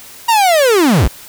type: linear sweep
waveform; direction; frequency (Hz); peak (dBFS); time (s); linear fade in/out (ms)
45% pulse; down; 952 to 34.65; -8; 0.28-1.08; 10
effects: white hiss -36 dBFS RMS until 1.28 s